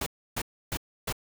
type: noise bursts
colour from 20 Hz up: pink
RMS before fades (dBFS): -31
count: 4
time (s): 0.01-1.126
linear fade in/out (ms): 5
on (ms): 54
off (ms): 300
effects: none